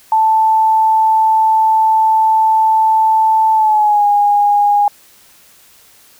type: tone with pitch glide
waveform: sine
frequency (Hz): 880 to 821.1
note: A5 to G#5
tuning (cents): 0 to -20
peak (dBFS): -8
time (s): 0.12-4.88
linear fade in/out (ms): 2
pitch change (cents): -120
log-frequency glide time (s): 3.53-4.05
effects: white hiss -46 dBFS RMS until 6.19 s